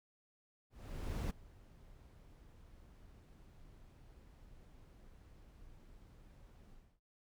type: noise with ADSR envelope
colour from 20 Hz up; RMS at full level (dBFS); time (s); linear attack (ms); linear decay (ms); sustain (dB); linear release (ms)
brown; -36; 0.7-7; 600; 13; -23; 280
effects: none